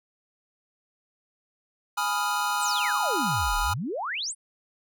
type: chord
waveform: square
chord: F half-diminished seventh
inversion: first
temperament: equal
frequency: 830.6 / 987.8 / 1244.5 / 1396.9 Hz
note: Ab5 / Cb6 / Eb6 / F6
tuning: 0 / 0 / 0 / 0 cents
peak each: -31 dBFS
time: 1.97-3.74 s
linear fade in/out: 10 ms
type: exponential two-way sweep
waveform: sine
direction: down then up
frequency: 10020 to 32.38 to 10020 Hz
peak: -28 dBFS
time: 2.59-4.35 s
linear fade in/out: 50 ms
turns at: 3.58 s
effects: none